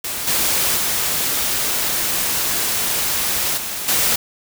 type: noise with level steps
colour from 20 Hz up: white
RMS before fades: -25 / -18 / -20 / -26 / -17 dBFS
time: 0.04-4.16 s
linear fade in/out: 5 ms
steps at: 0.27 / 0.77 / 3.57 / 3.88 s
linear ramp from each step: 5 ms
effects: none